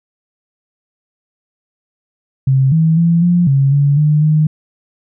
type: tone with pitch steps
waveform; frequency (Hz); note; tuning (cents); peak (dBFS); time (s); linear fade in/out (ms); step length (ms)
sine; 133.5 / 161.1 / 168.4 / 175.2 / 137.2 / 142.3 / 150.7 / 154; C3 / E3 / E3 / F3 / C#3 / C#3 / D3 / D#3; +35 / -39 / +37 / +6 / -17 / +46 / +45 / -17; -8; 2.47-4.47; 5; 250
effects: none